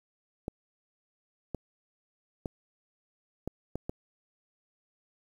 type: clicks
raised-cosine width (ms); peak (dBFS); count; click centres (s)
2; -20; 6; 0.481 / 1.547 / 2.458 / 3.476 / 3.756 / 3.895
effects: 9-bit